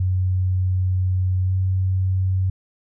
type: tone with pitch glide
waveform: sine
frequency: 92.5 to 93.85 Hz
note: F#2 to F#2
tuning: 0 to +25 cents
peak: -17 dBFS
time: 0-2.5 s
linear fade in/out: 5 ms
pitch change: +25 cents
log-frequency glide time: 1.44-1.53 s
effects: none